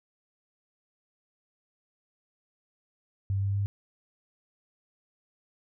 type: tone with pitch steps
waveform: sine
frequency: 98 / 99.08 / 100.17 Hz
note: G2 / G2 / G2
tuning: 0 / +19 / +38 cents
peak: -25 dBFS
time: 3.3-3.66 s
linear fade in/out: 0 ms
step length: 120 ms
effects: none